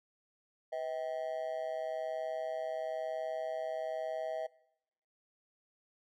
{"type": "tone with amplitude modulation", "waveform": "triangle", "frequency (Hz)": 640, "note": "D#5", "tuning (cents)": 49, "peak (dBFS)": -29, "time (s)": [0.72, 4.47], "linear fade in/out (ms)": 10, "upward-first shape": "sine", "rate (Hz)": 141, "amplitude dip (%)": 90, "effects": ["noise-tail reverb RT60 0.8 s tail -21 dB re dry"]}